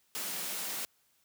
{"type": "high-pass noise", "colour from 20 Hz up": "white", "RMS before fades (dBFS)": -37, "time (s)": [0.15, 0.85], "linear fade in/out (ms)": 0, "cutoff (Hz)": 150, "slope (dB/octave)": 96, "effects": ["white hiss -71 dBFS RMS until 1.24 s", "high-pass 60 Hz 12 dB/octave"]}